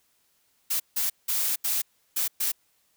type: noise bursts at uneven times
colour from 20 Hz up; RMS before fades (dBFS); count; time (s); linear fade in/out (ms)
blue; -26; 6; 0.7-0.8 / 0.96-1.1 / 1.28-1.56 / 1.64-1.82 / 2.16-2.28 / 2.4-2.52; 10
effects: white hiss -68 dBFS RMS until 2.96 s